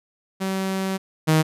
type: tone pair in turn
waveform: sawtooth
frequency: 191.2 / 157.19 Hz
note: G3 / D#3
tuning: -43 / +18 cents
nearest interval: minor third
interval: 339 cents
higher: first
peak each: -19 / -11 dBFS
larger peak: second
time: 0.4-0.98 / 1.27-1.43 s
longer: first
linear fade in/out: 20 ms
effects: resampled to 32000 Hz